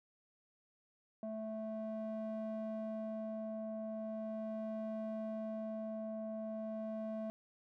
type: ring-modulated tone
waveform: triangle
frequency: 218.9 Hz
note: A3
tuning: 9 cents flat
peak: -34 dBFS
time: 1.23-7.3 s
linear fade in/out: 0 ms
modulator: 438 Hz
effects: none